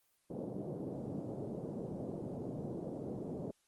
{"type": "band-pass noise", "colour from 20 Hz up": "pink", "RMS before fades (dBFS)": -42, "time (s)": [0.3, 3.51], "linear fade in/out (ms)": 5, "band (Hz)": [130, 560], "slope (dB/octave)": 24, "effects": ["white hiss -75 dBFS RMS until 3.67 s", "Opus 24 kbps"]}